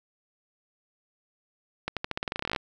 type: accelerating click train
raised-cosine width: 0.3 ms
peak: -13 dBFS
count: 18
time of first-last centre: 1.88-2.562 s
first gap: 87 ms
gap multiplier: 0.89
effects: none